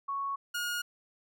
sine / sawtooth tone pair in turn, 1108.7 / 1433 Hz, C#6 / F6, 0 / +44 cents, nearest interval major third, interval 444 cents, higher second, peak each -31 / -28 dBFS, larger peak second, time 0.08-0.36 / 0.54-0.82 s, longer neither, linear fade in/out 10 ms, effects none

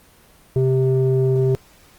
square tone with low-pass filter, 130.81 Hz, C3, in tune, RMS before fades -17 dBFS, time 0.56-1.55 s, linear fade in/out 0 ms, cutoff 410 Hz, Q 2.7, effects pink hiss -51 dBFS RMS until 1.98 s + Opus 24 kbps

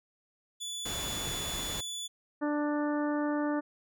25% pulse tone, 3457 Hz, A7, 31 cents flat, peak -32 dBFS, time 0.6-2.08 s, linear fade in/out 20 ms
pink noise, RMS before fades -38 dBFS, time 0.85-1.81 s, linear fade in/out 10 ms
harmonic tone, 295.3 Hz, D4, 10 cents sharp, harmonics 1 / 2 / 3 / 4 / 5 / 6, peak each -29 / -35 / -39 / -41 / -43 / -45 dBFS, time 2.41-3.61 s, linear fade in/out 20 ms
effects none

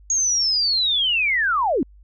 sine linear sweep, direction down, 6645 to 225.8 Hz, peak -17 dBFS, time 0.1-1.83 s, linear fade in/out 2 ms, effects added 50 Hz sine -45 dBFS peak until 2.03 s

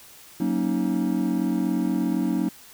triangle chord, D# minor seventh, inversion first, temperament equal with one note detuned, 185 / 233.1 / 277.2 / 314.4 Hz, F#3 / A#3 / C#4 / D#4, 0 / 0 / 0 / +18 cents, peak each -25 dBFS, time 0.4-2.49 s, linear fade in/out 5 ms, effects white hiss -48 dBFS RMS until 2.73 s

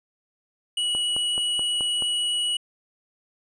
square tone, 2927 Hz, F#7, 19 cents flat, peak -23 dBFS, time 0.77-2.57 s, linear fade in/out 5 ms
click train, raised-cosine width 1 ms, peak -21 dBFS, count 6, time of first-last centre 0.95-2.023 s, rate 4.66 Hz
effects resampled to 22050 Hz

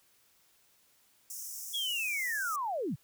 pink high-pass noise, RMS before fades -42 dBFS, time 1.3-2.56 s, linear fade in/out 2 ms, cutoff 5400 Hz, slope 96 dB/octave
sine linear sweep, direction down, 3401 to 98 Hz, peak -31 dBFS, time 1.73-2.96 s, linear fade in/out 20 ms
effects white hiss -67 dBFS RMS until 3.03 s

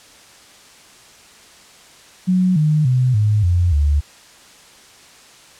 sine tone with pitch steps, 183.9 / 152.86 / 127.07 / 105.62 / 87.8 / 72.98 Hz, F#3 / D#3 / B2 / G#2 / F2 / D2, -10 / -30 / +50 / +30 / +10 / -10 cents, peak -12 dBFS, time 2.27-4.01 s, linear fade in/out 20 ms, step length 290 ms, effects white hiss -45 dBFS RMS until 5.59 s + low-pass 8000 Hz 12 dB/octave

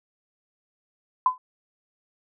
sine tone with exponential decay, 1015 Hz, B5, 47 cents sharp, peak -12 dBFS, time 1.26-1.38 s, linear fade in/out 2 ms, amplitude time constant 26 ms, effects none

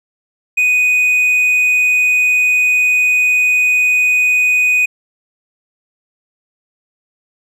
triangle tone, 2489 Hz, D#7, in tune, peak -8 dBFS, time 0.57-4.86 s, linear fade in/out 10 ms, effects none

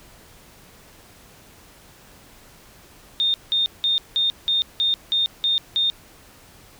sine tone bursts, 3651 Hz, A#7, 37 cents flat, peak -17 dBFS, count 9, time 3.2-5.9 s, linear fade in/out 0 ms, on 140 ms, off 180 ms, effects pink hiss -49 dBFS RMS until 6.79 s

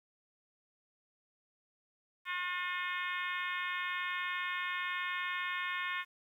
harmonic tone with a mistuned harmonic, 359 Hz, F4, 48 cents sharp, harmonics 3 / 4 / 5 / 6 / 7 / 8 / 9 / 10, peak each -40 / -43 / -39 / -41 / -44 / -49 / -50 / -49 dBFS, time 2.25-6.05 s, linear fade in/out 50 ms, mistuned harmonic 8, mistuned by +25 cents, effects 11-bit

